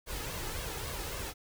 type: noise with flanger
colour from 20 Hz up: pink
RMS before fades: -38 dBFS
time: 0.06-1.34 s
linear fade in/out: 50 ms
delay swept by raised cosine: 1.8 to 2.37 ms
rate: 3.6 Hz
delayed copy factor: +0.55
effects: none